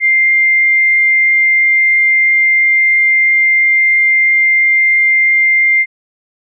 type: tone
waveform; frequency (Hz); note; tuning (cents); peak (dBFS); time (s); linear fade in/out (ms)
sine; 2101; C7; +7; -7; 0-5.86; 50
effects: none